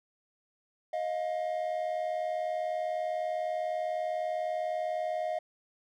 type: tone pair together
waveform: triangle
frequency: 628 / 708 Hz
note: D#5 / F5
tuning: +16 / +23 cents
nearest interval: major second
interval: 207 cents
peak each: -30 / -31 dBFS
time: 0.93-5.39 s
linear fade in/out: 5 ms
effects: tanh soft clip ceiling -21 dBFS